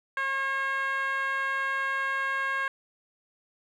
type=tone with band-pass filter; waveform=10% pulse; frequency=541 Hz; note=C#5; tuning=42 cents flat; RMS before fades=-29 dBFS; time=0.17-2.68 s; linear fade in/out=2 ms; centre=1400 Hz; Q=5.1; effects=none